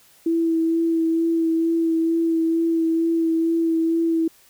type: tone with vibrato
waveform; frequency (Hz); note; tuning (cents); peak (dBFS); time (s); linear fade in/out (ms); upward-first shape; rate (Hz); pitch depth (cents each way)
sine; 328.9; E4; -4; -17; 0.26-4.28; 5; sine; 2.2; 17
effects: white hiss -54 dBFS RMS until 4.49 s